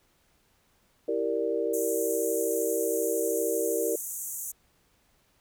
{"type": "chord", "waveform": "sine", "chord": "E half-diminished seventh", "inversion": "none", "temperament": "equal with one note detuned", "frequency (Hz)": [329.6, 392, 464.8, 587.3], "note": ["E4", "G4", "Bb4", "D5"], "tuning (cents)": [0, 0, -5, 0], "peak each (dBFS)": [-33, -32, -28, -33], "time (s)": [1.08, 3.96], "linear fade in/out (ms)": 5}
{"type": "band-pass noise", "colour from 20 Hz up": "pink", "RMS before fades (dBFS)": -36, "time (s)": [1.73, 4.52], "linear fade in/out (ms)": 10, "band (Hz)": [6300, 16000], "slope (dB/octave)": 96}
{"effects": ["pink hiss -67 dBFS RMS until 5.4 s"]}